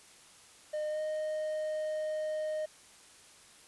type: tone with pitch glide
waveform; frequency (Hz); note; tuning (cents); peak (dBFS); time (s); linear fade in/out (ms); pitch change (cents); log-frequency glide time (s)
triangle; 609 to 618.2; D#5 to D#5; -37 to -11; -30; 0.73-2.66; 10; +26; 0.89-1
effects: white hiss -57 dBFS RMS until 3.67 s + resampled to 24000 Hz